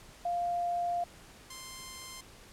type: tone pair in turn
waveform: sine / 5% pulse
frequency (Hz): 698.5 / 1046.6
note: F5 / C6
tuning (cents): 0 / 0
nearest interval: perfect fifth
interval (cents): 700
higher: second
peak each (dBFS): -29 / -31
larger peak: first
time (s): 0.25-1.04 / 1.5-2.21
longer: first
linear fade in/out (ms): 5
effects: pink hiss -54 dBFS RMS until 2.52 s + low-pass 11000 Hz 12 dB/octave